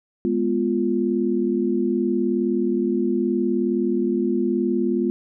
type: chord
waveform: sine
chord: F diminished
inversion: first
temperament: equal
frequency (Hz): 207.7 / 246.9 / 349.2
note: Ab3 / Cb4 / F4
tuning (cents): 0 / 0 / 0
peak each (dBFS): -24 / -23 / -22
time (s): 0.25-5.1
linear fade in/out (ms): 0
effects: none